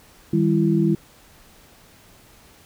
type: tone cluster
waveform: sine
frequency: 158.8 / 199.1 / 334.9 Hz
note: D#3 / G3 / E4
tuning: +36 / +27 / +27 cents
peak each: -20 dBFS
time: 0.33-0.95 s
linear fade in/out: 5 ms
effects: pink hiss -51 dBFS RMS until 2.65 s